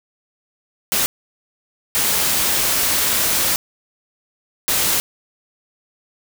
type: noise bursts at uneven times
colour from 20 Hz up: white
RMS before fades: -18 dBFS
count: 3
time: 0.92-1.06 / 1.95-3.56 / 4.68-5 s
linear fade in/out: 0 ms
effects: none